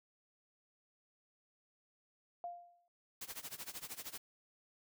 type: tone with exponential decay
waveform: sine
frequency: 698.5 Hz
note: F5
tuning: in tune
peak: -38 dBFS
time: 2.44-2.88 s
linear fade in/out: 1 ms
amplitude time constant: 95 ms
type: noise with tremolo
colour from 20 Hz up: white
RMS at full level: -44 dBFS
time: 3.21-4.18 s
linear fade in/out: 5 ms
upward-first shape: sine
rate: 13 Hz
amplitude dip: 90%
effects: none